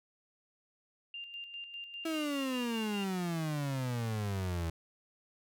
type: tone with tremolo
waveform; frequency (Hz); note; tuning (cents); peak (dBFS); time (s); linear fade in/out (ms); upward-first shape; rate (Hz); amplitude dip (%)
sine; 2794; F7; 0; -40; 1.14-3.04; 2; square; 5; 50
type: exponential sweep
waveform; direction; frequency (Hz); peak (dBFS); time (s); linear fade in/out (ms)
35% pulse; down; 329.6 to 81.1; -31; 2.05-4.7; 5
effects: none